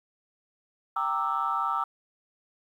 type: chord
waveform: sine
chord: E half-diminished seventh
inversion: first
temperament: equal with one note detuned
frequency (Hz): 784 / 925.4 / 1174.7 / 1318.5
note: G5 / Bb5 / D6 / E6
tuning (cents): 0 / -13 / 0 / 0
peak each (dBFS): -33 / -32 / -30 / -28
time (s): 0.96-1.84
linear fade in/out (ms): 5
effects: tanh soft clip ceiling -16 dBFS + 10-bit